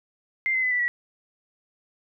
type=tone with pitch steps; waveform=sine; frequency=2093 / 2052 / 2012 / 1973.2 / 1934.9 Hz; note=C7 / C7 / B6 / B6 / B6; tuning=0 / -34 / +32 / -2 / -36 cents; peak=-21 dBFS; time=0.46-0.88 s; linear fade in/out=0 ms; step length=84 ms; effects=none